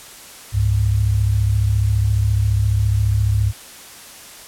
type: tone pair together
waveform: sine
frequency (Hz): 69.3 / 103.83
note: C#2 / G#2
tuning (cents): 0 / 0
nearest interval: perfect fifth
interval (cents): 700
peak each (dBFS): -19 / -15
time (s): 0.52-3.53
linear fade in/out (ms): 50
effects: white hiss -39 dBFS RMS until 4.47 s + low-pass 12000 Hz 12 dB/octave